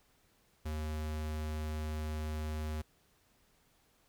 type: tone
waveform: square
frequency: 77.1 Hz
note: D#2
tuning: 15 cents flat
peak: -36 dBFS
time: 0.65-2.82 s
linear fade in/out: 10 ms
effects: pink hiss -70 dBFS RMS until 4.08 s